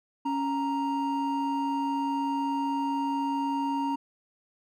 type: tone pair together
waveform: triangle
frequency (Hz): 277.2 / 932.4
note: C#4 / A#5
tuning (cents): 0 / 0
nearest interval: octave + major sixth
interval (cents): 2100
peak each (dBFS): -27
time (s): 0.25-3.96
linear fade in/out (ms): 10
effects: none